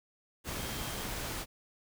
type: tone in noise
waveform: sine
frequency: 3200 Hz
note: G7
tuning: 35 cents sharp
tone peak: -49 dBFS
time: 0.55-1.06 s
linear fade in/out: 50 ms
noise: pink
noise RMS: -38 dBFS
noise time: 0.44-1.46 s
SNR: -14 dB
effects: none